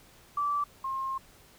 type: tone pair in turn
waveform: sine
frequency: 1161 / 1066.9 Hz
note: D6 / C6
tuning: -20 / +33 cents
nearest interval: minor second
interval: 147 cents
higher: first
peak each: -26 / -30 dBFS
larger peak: first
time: 0.37-0.64 / 0.84-1.18 s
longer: second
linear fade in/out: 5 ms
effects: pink hiss -57 dBFS RMS until 1.58 s